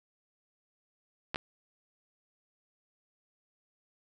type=clicks; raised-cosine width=0.3 ms; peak=-16 dBFS; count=2; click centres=1.345 / 1.359 s; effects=none